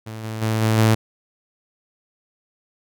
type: tone with level steps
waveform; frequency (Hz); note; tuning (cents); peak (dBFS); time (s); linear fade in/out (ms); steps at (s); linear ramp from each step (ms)
sawtooth; 110.4; A2; +6; -27 / -23 / -15 / -12 / -9; 0.06-0.95; 10; 0.23 / 0.41 / 0.61 / 0.77; 20
effects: none